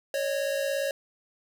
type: tone pair together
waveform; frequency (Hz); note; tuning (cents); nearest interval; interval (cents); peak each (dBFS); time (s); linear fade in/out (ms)
square; 552.7 / 610; C#5 / D#5; -5 / -34; major second; 171; -28 / -34; 0.14-0.91; 2
effects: none